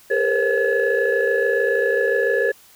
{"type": "tone cluster", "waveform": "sine", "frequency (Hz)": [404.2, 462.8, 490, 536, 1707], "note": ["G#4", "A#4", "B4", "C5", "G#6"], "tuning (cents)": [-47, -13, -14, 42, 47], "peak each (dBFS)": [-22, -21, -25, -22, -21], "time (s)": [0.1, 2.52], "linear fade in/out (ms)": 10, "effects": ["tanh soft clip ceiling -9 dBFS", "white hiss -50 dBFS RMS until 2.75 s"]}